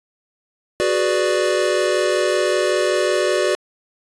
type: chord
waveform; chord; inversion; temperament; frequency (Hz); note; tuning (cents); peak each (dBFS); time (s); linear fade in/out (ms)
square; G# half-diminished seventh; third; equal; 370 / 415.3 / 493.9 / 587.3; F#4 / G#4 / B4 / D5; 0 / 0 / 0 / 0; -21 / -26 / -24 / -21; 0.8-3.55; 0
effects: resampled to 22050 Hz